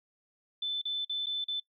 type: tone with dropouts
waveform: sine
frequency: 3520 Hz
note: A7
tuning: in tune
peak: -30 dBFS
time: 0.62-1.6 s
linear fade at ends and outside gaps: 5 ms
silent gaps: 0.816-0.853 / 1.049-1.095 / 1.26-1.267 / 1.443-1.482 s
effects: noise-tail reverb RT60 0.1 s tail -22 dB re dry